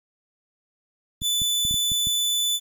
sawtooth tone, 3492 Hz, A7, 14 cents flat, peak -18 dBFS, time 1.21-2.6 s, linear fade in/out 50 ms
clicks, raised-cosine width 5 ms, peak -22 dBFS, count 7, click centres 1.219 / 1.418 / 1.651 / 1.711 / 1.742 / 1.918 / 2.071 s
effects 9-bit

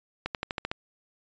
accelerating click train, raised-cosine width 0.3 ms, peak -14 dBFS, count 7, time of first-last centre 0.26-0.715 s, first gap 88 ms, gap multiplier 0.94, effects resampled to 16000 Hz

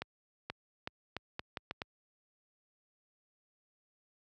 accelerating click train, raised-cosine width 0.3 ms, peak -21 dBFS, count 8, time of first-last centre 0.02-1.819 s, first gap 480 ms, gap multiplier 0.78, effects high-pass 60 Hz 12 dB/octave

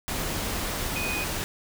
sine tone in noise, 2489 Hz, D#7, in tune, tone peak -30 dBFS, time 0.96-1.24 s, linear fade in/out 0 ms, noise pink, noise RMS -30 dBFS, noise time 0.08-1.44 s, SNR -3 dB, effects none

